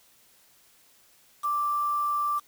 sine tone with quantisation, 1174.7 Hz, D6, in tune, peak -24 dBFS, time 1.43-2.4 s, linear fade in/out 20 ms, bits 7, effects white hiss -60 dBFS RMS until 2.47 s

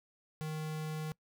square tone, 155.56 Hz, D#3, in tune, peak -37 dBFS, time 0.41-1.12 s, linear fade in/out 0 ms, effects noise-tail reverb RT60 0.1 s tail -23 dB re dry

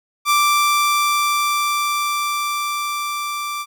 sawtooth tone with level ramp, 1174.7 Hz, D6, in tune, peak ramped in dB -9 to -20 dBFS, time 0.25-3.66 s, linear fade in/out 50 ms, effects none

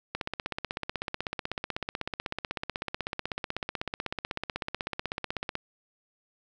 click train, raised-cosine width 0.3 ms, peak -15 dBFS, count 88, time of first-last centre 0.15-5.554 s, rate 16.1 Hz, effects none

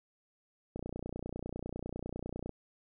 click train, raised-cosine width 2 ms, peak -26 dBFS, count 53, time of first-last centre 0.76-2.493 s, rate 30 Hz, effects none

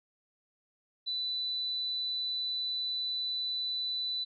sine tone, 3985 Hz, B7, 15 cents sharp, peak -31 dBFS, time 1.06-4.25 s, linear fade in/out 20 ms, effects none

